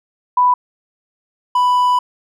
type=tone pair in turn; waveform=sine / triangle; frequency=991 / 991 Hz; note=B5 / B5; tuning=+6 / +6 cents; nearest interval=unison; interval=0 cents; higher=neither; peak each=-9 dBFS; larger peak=neither; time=0.37-0.54 / 1.55-1.99 s; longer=second; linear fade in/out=5 ms; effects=none